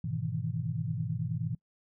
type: chord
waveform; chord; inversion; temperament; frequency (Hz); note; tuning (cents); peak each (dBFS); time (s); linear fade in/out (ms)
sine; E major seventh; first; equal; 103.83 / 123.47 / 155.56 / 164.81; G#2 / B2 / D#3 / E3; 0 / 0 / 0 / 0; -37 / -35 / -36 / -36; 0.04-1.55; 5
effects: noise-tail reverb RT60 0.1 s tail -24 dB re dry